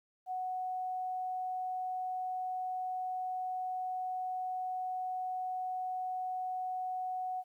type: tone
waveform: sine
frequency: 740 Hz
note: F#5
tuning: in tune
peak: -34 dBFS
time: 0.26-7.44 s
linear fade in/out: 50 ms
effects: 12-bit